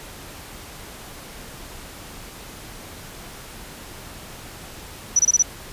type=tone bursts; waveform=sine; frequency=5920 Hz; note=F#8; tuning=in tune; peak=-12 dBFS; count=5; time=5.16-5.425 s; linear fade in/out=5 ms; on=33 ms; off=25 ms; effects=pink hiss -39 dBFS RMS until 5.72 s + resampled to 32000 Hz